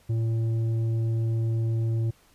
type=tone with tanh clipping; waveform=sine; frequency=113.5 Hz; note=A#2; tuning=46 cents flat; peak=-24 dBFS; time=0.09-2.11 s; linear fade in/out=10 ms; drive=7 dB; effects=pink hiss -60 dBFS RMS until 2.34 s + resampled to 32000 Hz